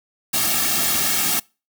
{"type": "noise with comb filter", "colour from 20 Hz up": "white", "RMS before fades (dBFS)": -20, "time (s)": [0.33, 1.4], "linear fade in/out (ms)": 10, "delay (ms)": 2, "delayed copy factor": -0.95, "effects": ["noise-tail reverb RT60 0.3 s tail -25 dB re dry"]}